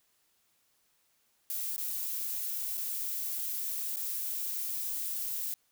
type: noise with dropouts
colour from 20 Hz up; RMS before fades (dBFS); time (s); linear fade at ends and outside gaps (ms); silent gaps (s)
violet; -35; 1.5-5.54; 0; 1.763-1.78 / 2.772-2.777 / 3.959-3.969
effects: white hiss -72 dBFS RMS until 5.71 s